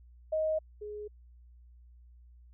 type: tone pair in turn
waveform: sine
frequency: 627 / 418.5 Hz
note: D#5 / G#4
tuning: +13 / +13 cents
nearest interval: perfect fifth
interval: 700 cents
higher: first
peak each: -27 / -38 dBFS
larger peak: first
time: 0.32-0.59 / 0.81-1.08 s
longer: neither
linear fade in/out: 10 ms
effects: added 60 Hz sine -53 dBFS peak until 2.53 s